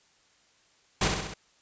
pink noise with echo, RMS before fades -24 dBFS, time 1.01-1.08 s, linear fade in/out 5 ms, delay 65 ms, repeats 4, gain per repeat -4 dB, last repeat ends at 1.34 s, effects white hiss -64 dBFS RMS until 1.61 s + resampled to 16000 Hz

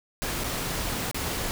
pink noise with dropouts, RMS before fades -30 dBFS, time 0.22-1.51 s, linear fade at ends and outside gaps 0 ms, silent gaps 0.437-0.442 / 1.113-1.145 s, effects none

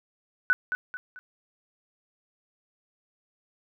sine tone with echo, 1493 Hz, F#6, 15 cents sharp, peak -17 dBFS, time 0.5-0.53 s, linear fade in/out 0 ms, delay 220 ms, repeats 3, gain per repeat -8 dB, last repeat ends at 1.19 s, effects none

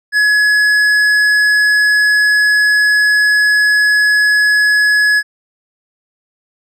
triangle tone with tanh clipping, 1691 Hz, G#6, 31 cents sharp, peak -10 dBFS, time 0.12-5.23 s, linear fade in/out 50 ms, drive 14 dB, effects none

